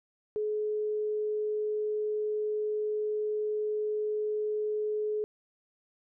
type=tone; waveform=sine; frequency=424.8 Hz; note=G#4; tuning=39 cents sharp; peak=-28 dBFS; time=0.36-5.24 s; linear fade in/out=0 ms; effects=none